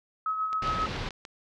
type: tone with tremolo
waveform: sine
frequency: 1281 Hz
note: E6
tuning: 50 cents flat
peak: -25 dBFS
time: 0.26-0.86 s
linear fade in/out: 2 ms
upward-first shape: sine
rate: 7.5 Hz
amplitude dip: 45%
type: click train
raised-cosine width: 0.2 ms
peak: -24 dBFS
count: 6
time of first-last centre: 0.53-1.252 s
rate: 6.93 Hz
type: low-pass noise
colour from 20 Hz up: pink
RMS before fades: -34 dBFS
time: 0.62-1.09 s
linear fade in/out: 2 ms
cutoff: 4600 Hz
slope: 24 dB/octave
effects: none